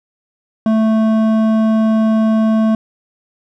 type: tone with hard clipping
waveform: sine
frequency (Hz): 220.2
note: A3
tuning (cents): +2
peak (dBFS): -12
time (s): 0.66-2.75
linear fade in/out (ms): 2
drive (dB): 10
effects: none